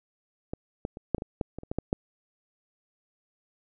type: clicks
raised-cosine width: 2 ms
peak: -19 / -17 / -26 / -10 / -23 / -20 / -14 / -23 / -29 / -18 / -14 / -11 dBFS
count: 12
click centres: 0.535 / 0.851 / 0.971 / 1.147 / 1.182 / 1.221 / 1.412 / 1.586 / 1.634 / 1.715 / 1.786 / 1.929 s
effects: none